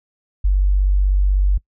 sine tone, 48.08 Hz, G1, 33 cents flat, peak -12 dBFS, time 0.44-1.58 s, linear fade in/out 10 ms, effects noise-tail reverb RT60 0.1 s tail -23 dB re dry

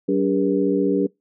harmonic tone with a mistuned harmonic, 95.6 Hz, G2, 43 cents flat, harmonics 2 / 3 / 4 / 5, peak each -24 / -20 / -22 / -25 dBFS, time 0.08-1.07 s, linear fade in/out 10 ms, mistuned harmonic 4, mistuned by +92 cents, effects noise-tail reverb RT60 0.2 s tail -25 dB re dry

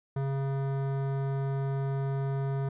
sine tone with hard clipping, 136.7 Hz, C#3, 24 cents flat, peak -30 dBFS, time 0.16-2.69 s, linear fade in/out 5 ms, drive 16 dB, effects resampled to 8000 Hz

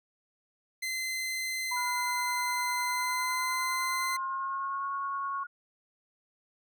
sawtooth tone, 2062 Hz, C7, 26 cents flat, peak -28 dBFS, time 0.82-4.17 s, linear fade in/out 10 ms
sine tone with pitch glide, 987.8 to 1102.4 Hz, B5 to C#6, 0 to -10 cents, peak -31 dBFS, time 1.71-5.44 s, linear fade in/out 10 ms, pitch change +190 cents, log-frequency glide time 2.84-4.89 s
sine tone with tremolo, 1430 Hz, F6, 41 cents sharp, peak -38 dBFS, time 1.76-5.47 s, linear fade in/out 10 ms, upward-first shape triangle, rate 9.8 Hz, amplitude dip 65%
effects none

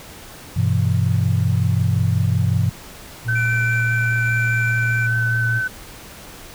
sine chord, E minor, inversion first, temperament equal, 98 / 123.47 / 164.81 Hz, G2 / B2 / E3, 0 / 0 / 0 cents, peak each -18 / -19 / -22 dBFS, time 0.56-2.7 s, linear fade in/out 10 ms
sine tone, 116.54 Hz, A#2, in tune, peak -19 dBFS, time 3.24-5.62 s, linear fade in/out 50 ms
sine tone with vibrato, 1521 Hz, F#6, 47 cents sharp, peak -19 dBFS, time 3.28-5.68 s, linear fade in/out 10 ms, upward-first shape sine, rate 4.9 Hz, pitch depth 14 cents each way
triangle tone with tremolo, 2349 Hz, D7, in tune, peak -24 dBFS, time 3.35-5.07 s, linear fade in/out 10 ms, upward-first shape square, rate 1.1 Hz, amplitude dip 25%
effects pink hiss -39 dBFS RMS until 6.54 s

